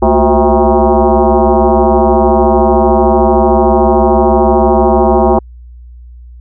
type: tone with frequency modulation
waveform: sine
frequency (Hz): 212.3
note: G#3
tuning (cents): +38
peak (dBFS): -5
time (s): 0.02-5.39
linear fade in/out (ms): 5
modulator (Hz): 146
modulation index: 5.1
effects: added 60 Hz sine -30 dBFS peak until 6.4 s